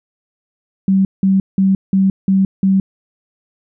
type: tone bursts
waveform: sine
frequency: 192.6 Hz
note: G3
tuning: 30 cents flat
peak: -9 dBFS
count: 6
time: 0.88-2.8 s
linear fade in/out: 2 ms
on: 170 ms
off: 180 ms
effects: none